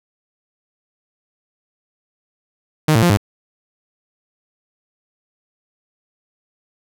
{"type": "tone with pitch steps", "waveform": "sawtooth", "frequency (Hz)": [154.7, 111.8, 174.5, 102.2], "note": ["D#3", "A2", "F3", "G#2"], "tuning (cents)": [-10, 28, -1, -27], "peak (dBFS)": -7, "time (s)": [2.88, 3.172], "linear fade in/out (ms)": 5, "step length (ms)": 73, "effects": []}